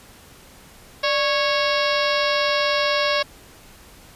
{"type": "harmonic tone with a mistuned harmonic", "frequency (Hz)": 552, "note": "C#5", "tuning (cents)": -7, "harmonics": [1, 2, 3, 4, 5, 6, 7, 8, 9, 10], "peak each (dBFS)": [-22, -25, -27, -28, -29, -30, -30, -31, -32, -32], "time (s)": [1.03, 3.23], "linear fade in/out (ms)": 10, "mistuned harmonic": 1, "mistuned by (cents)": 110, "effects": ["pink hiss -47 dBFS RMS until 4.15 s", "resampled to 32000 Hz"]}